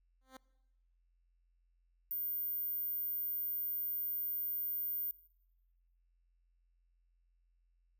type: tone with exponential growth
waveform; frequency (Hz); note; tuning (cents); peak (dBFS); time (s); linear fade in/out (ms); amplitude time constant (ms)
10% pulse; 261.6; C4; 0; -39; 0.21-0.37; 5; 33
type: tone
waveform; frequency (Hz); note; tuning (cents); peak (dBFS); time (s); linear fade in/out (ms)
sine; 14480; A9; +48; -35; 2.11-5.11; 0
effects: noise-tail reverb RT60 1.0 s tail -21 dB re dry + added 43 Hz sine -70 dBFS peak until 7.99 s